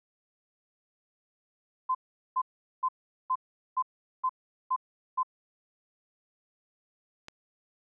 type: tone bursts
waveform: sine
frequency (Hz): 1029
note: C6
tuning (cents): -29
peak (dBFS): -24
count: 8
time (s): 1.89-5.232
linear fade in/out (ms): 10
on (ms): 59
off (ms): 410
type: click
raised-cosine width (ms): 0.2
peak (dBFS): -25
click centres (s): 7.284
effects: none